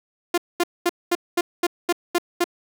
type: tone bursts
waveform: sawtooth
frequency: 349.2 Hz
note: F4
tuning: in tune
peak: -13 dBFS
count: 9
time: 0.34-2.442 s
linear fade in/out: 5 ms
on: 38 ms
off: 220 ms
effects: none